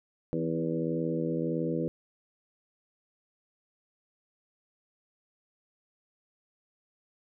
harmonic tone with a mistuned harmonic, 81.6 Hz, E2, 17 cents flat, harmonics 2 / 3 / 4 / 5 / 6 / 7, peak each -33 / -35 / -33 / -38 / -34 / -42 dBFS, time 0.33-1.88 s, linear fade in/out 0 ms, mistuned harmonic 3, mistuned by +39 cents, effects none

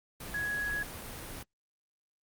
sine tone in noise, 1671 Hz, G#6, 10 cents sharp, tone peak -31 dBFS, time 0.34-0.83 s, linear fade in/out 5 ms, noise pink, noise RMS -42 dBFS, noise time 0.2-1.43 s, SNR +8 dB, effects Opus 32 kbps

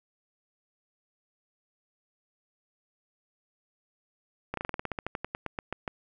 slowing click train, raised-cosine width 0.5 ms, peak -17 dBFS, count 18, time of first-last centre 4.54-5.878 s, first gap 33 ms, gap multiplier 1.1, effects none

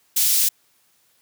white high-pass noise, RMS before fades -18 dBFS, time 0.16-0.49 s, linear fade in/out 10 ms, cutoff 4200 Hz, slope 12 dB/octave, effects white hiss -62 dBFS RMS until 1.21 s + high-pass 80 Hz 12 dB/octave

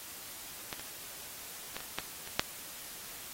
clicks, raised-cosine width 0.2 ms, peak -19 / -24 / -19 / -25 / -15 / -26 / -6 dBFS, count 7, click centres 0.728 / 0.796 / 1.766 / 1.805 / 1.986 / 2.275 / 2.395 s, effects white hiss -46 dBFS RMS until 3.33 s + AAC 48 kbps

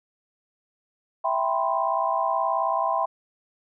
sine chord, C major seventh, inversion first, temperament equal, 659.3 / 784 / 987.8 / 1046.5 Hz, E5 / G5 / B5 / C6, 0 / 0 / 0 / 0 cents, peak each -27 dBFS, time 1.24-3.06 s, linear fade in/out 10 ms, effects none

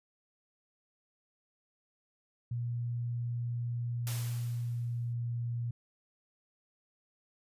sine tone with pitch glide, 119.5 to 118.74 Hz, A#2 to A#2, +43 to +32 cents, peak -32 dBFS, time 2.51-5.71 s, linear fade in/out 5 ms, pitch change -11 cents, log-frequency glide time 4.51-5.29 s
white noise with exponential decay, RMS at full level -39 dBFS, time 4.07-5.13 s, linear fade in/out 0 ms, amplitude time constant 230 ms
effects resampled to 32000 Hz

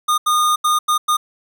square tone bursts at uneven times, 1223 Hz, D#6, 30 cents flat, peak -14 dBFS, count 5, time 0.08-0.18 / 0.26-0.56 / 0.64-0.79 / 0.88-0.98 / 1.08-1.17 s, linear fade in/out 10 ms, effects none

